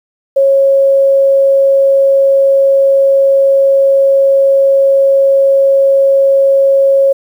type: tone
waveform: sine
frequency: 547 Hz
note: C#5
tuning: 23 cents flat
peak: -5 dBFS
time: 0.36-7.13 s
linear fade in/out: 10 ms
effects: 7-bit